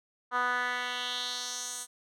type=tone with band-pass filter sweep; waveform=10% pulse; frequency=247 Hz; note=B3; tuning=in tune; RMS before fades=-33 dBFS; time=0.31-1.87 s; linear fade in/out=50 ms; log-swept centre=1200 to 8600 Hz; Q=2.5; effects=none